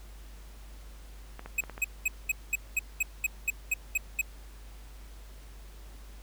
clicks, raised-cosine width 0.5 ms, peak -26 dBFS, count 5, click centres 1.394 / 1.46 / 1.638 / 1.697 / 1.779 s
square tone bursts, 2536 Hz, D#7, 32 cents sharp, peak -25 dBFS, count 12, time 1.58-4.214 s, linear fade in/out 5 ms, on 27 ms, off 210 ms
effects added 50 Hz sine -45 dBFS peak until 6.22 s + pink hiss -56 dBFS RMS until 6.22 s

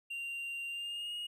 triangle tone with pitch glide, 2773 to 2872 Hz, F7 to F7, -13 to +48 cents, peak -36 dBFS, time 0.1-1.27 s, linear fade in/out 10 ms, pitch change +61 cents, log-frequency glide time 0.68-1.15 s, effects none

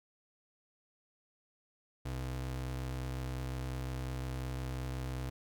square ring-modulated tone, 94.2 Hz, F#2, 32 cents sharp, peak -34 dBFS, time 2.05-5.3 s, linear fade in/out 10 ms, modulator 32.8 Hz, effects none

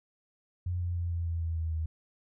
sine tone with pitch steps, 89 / 87.62 / 86.27 / 84.93 / 83.62 / 82.32 / 81.05 / 79.8 Hz, F2 / F2 / F2 / F2 / E2 / E2 / E2 / D#2, +33 / +6 / -21 / -48 / +25 / -2 / -29 / +44 cents, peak -29 dBFS, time 0.66-1.86 s, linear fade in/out 5 ms, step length 150 ms, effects none

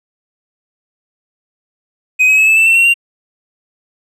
triangle tone with pitch steps, 2512 / 2547 / 2583 / 2619 / 2655 / 2692 / 2730 / 2768 Hz, D#7 / D#7 / E7 / E7 / E7 / E7 / F7 / F7, +16 / +40 / -36 / -12 / +12 / +36 / -40 / -16 cents, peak -5 dBFS, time 2.19-2.942 s, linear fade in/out 20 ms, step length 94 ms, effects none

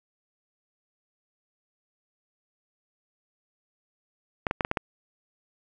clicks, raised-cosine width 0.5 ms, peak -10 dBFS, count 6, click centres 4.468 / 4.511 / 4.608 / 4.649 / 4.714 / 4.772 s, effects none

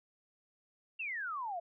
sine exponential sweep, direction down, 2794 to 657 Hz, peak -36 dBFS, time 0.99-1.6 s, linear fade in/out 10 ms, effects none

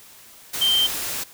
sine tone in noise, 3136 Hz, G7, in tune, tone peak -16 dBFS, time 0.61-0.87 s, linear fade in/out 10 ms, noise white, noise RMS -28 dBFS, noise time 0.53-1.24 s, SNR +9 dB, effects white hiss -47 dBFS RMS until 1.33 s

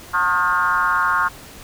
sine tone with frequency modulation, 1250 Hz, D#6, 8 cents sharp, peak -15 dBFS, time 0.13-1.29 s, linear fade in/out 20 ms, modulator 171 Hz, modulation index 1.7, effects pink hiss -40 dBFS RMS until 1.63 s

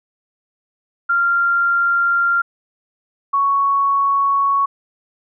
sine tone pair in turn, 1388 / 1112.2 Hz, F6 / C#6, -11 / +5 cents, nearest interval major third, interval 384 cents, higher first, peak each -13 dBFS, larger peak neither, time 1.09-2.42 / 3.33-4.66 s, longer neither, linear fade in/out 10 ms, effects none

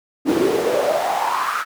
brown noise with high-pass filter sweep, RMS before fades -19 dBFS, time 0.25-1.65 s, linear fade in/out 50 ms, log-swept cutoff 290 to 1400 Hz, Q 6.2, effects none

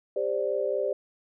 sine chord, G suspended fourth, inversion none, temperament equal with one note detuned, 398.4 / 523.3 / 587.3 Hz, G4 / C5 / D5, +28 / 0 / 0 cents, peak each -30 / -29 / -29 dBFS, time 0.16-0.93 s, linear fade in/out 5 ms, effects none

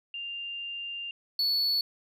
sine / triangle tone pair in turn, 2794 / 4427 Hz, F7 / C#8, 0 / -3 cents, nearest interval minor sixth, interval 797 cents, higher second, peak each -34 / -23 dBFS, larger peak second, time 0.14-1.11 / 1.39-1.81 s, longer first, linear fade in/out 2 ms, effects none

